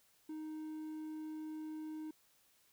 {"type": "tone", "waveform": "triangle", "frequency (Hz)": 311.1, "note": "D#4", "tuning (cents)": 0, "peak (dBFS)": -40, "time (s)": [0.29, 2.11], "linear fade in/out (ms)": 5, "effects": ["white hiss -71 dBFS RMS until 2.72 s"]}